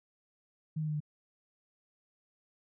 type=tone with pitch steps; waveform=sine; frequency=156.6 / 154.27 / 151.97 / 149.7 Hz; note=D#3 / D#3 / D#3 / D3; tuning=+11 / -14 / -40 / +33 cents; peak=-31 dBFS; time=0.76-1.004 s; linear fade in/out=10 ms; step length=61 ms; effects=none